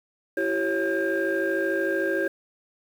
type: tone cluster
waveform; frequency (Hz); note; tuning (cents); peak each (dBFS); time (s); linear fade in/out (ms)
sine; 334 / 387.3 / 549 / 1603; E4 / G4 / C#5 / G6; +23 / -21 / -17 / +38; -27; 0.37-2.28; 5
effects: tanh soft clip ceiling -16 dBFS + 8-bit